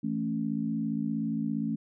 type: chord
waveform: sine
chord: A major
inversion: second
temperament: equal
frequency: 164.81 / 220 / 277.2 Hz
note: E3 / A3 / C#4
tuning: 0 / 0 / 0 cents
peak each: -35 / -30 / -33 dBFS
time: 0.03-1.76 s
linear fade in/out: 10 ms
effects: none